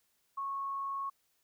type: tone with frequency modulation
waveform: sine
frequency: 1100 Hz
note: C#6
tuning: 14 cents flat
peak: -34 dBFS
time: 0.37-1.1 s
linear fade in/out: 10 ms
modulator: 40.3 Hz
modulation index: 0.26
effects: white hiss -75 dBFS RMS until 1.43 s